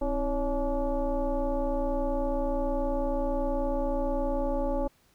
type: tone with frequency modulation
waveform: sine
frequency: 265.7 Hz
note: C4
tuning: 27 cents sharp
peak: -25 dBFS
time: 0.01-4.88 s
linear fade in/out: 10 ms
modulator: 295 Hz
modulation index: 1.7
effects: pink hiss -65 dBFS RMS until 5.14 s